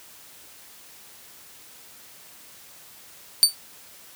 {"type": "tone with exponential decay", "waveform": "25% pulse", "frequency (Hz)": 4576, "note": "D8", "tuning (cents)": -46, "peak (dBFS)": -3, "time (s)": [3.43, 3.55], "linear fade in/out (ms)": 0, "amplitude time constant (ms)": 24, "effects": ["white hiss -48 dBFS RMS until 4.15 s", "high-pass 60 Hz 12 dB/octave"]}